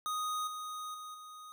square tone with level steps, 1244.5 Hz, D#6, in tune, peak -34 / -40 / -44 / -48 dBFS, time 0.06-1.52 s, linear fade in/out 0 ms, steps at 0.47 / 0.94 / 1.14 s, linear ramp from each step 5 ms, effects none

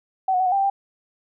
sine tone with pitch steps, 760 / 730 / 752 / 728 / 791 / 783 / 791 Hz, F#5 / F#5 / F#5 / F#5 / G5 / G5 / G5, +46 / -24 / +28 / -28 / +15 / -2 / +15 cents, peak -17 dBFS, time 0.28-0.7 s, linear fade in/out 5 ms, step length 60 ms, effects none

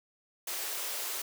white high-pass noise, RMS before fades -36 dBFS, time 0.47-1.22 s, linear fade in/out 5 ms, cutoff 320 Hz, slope 96 dB/octave, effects none

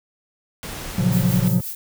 pink noise, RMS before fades -32 dBFS, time 0.63-1.48 s, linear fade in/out 0 ms
triangle chord, Gb major seventh, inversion first, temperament equal, 116.54 / 138.59 / 174.61 / 185 Hz, Bb2 / Db3 / F3 / Gb3, 0 / 0 / 0 / 0 cents, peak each -20 / -21 / -19 / -19 dBFS, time 0.98-1.61 s, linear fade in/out 5 ms
violet noise with tremolo, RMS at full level -29 dBFS, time 1.12-1.75 s, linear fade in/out 2 ms, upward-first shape sine, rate 5.8 Hz, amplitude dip 60%
effects none

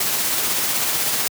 white noise with tremolo, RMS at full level -20 dBFS, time 0-1.28 s, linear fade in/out 5 ms, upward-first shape sine, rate 16 Hz, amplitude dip 25%, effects high-pass 100 Hz 12 dB/octave

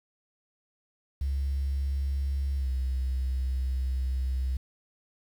triangle tone with pitch glide, 68.6 to 64.75 Hz, C#2 to C2, -17 to -17 cents, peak -22 dBFS, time 1.21-4.57 s, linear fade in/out 5 ms, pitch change -100 cents, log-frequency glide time 2.57-2.69 s, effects tanh soft clip ceiling -24 dBFS + 9-bit

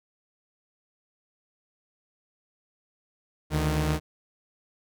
sawtooth tone pair together, 72.73 / 154.1 Hz, D2 / D#3, -16 / -16 cents, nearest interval octave + minor second, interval 1300 cents, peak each -23 / -22 dBFS, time 3.5-4 s, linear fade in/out 50 ms, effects none

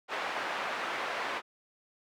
pink band-pass noise, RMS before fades -35 dBFS, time 0.08-1.42 s, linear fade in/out 50 ms, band 690 to 2200 Hz, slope 12 dB/octave, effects none

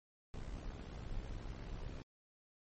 brown noise with amplitude modulation, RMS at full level -42 dBFS, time 0.34-2.02 s, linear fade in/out 0 ms, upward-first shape sine, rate 66.4 Hz, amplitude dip 65%, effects MP3 32 kbps

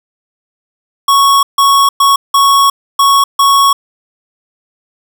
square tone bursts at uneven times, 1108.7 Hz, C#6, in tune, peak -6 dBFS, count 6, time 1.08-1.43 / 1.58-1.89 / 2-2.16 / 2.34-2.7 / 2.99-3.24 / 3.39-3.73 s, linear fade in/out 5 ms, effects none

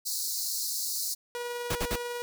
pink high-pass noise, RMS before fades -32 dBFS, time 0.05-1.15 s, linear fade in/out 20 ms, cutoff 4100 Hz, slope 96 dB/octave
sawtooth tone with tremolo, 482.2 Hz, B4, 41 cents flat, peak -28 dBFS, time 1.35-2.22 s, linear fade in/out 0 ms, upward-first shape sine, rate 20 Hz, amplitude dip 25%
pink noise bursts, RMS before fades -30 dBFS, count 3, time 1.7-1.96 s, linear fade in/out 5 ms, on 54 ms, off 49 ms
effects none

